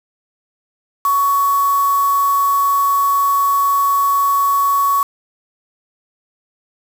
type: tone with quantisation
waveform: sine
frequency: 1118 Hz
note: C#6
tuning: 14 cents sharp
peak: -12 dBFS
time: 1.05-5.03 s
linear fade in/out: 2 ms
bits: 4
effects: none